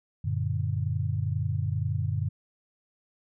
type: chord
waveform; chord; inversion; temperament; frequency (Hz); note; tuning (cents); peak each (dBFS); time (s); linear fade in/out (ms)
sine; Gb augmented; none; equal with one note detuned; 94.39 / 116.54 / 146.83; Gb2 / Bb2 / D3; +35 / 0 / 0; -29 / -30 / -31; 0.24-2.29; 10
effects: none